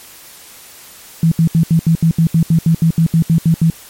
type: tone bursts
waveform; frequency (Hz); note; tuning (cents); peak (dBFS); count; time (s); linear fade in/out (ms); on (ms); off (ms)
sine; 163.9; E3; -10; -7; 16; 1.23-3.701; 2; 86; 73
effects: white hiss -38 dBFS RMS until 3.89 s + MP3 64 kbps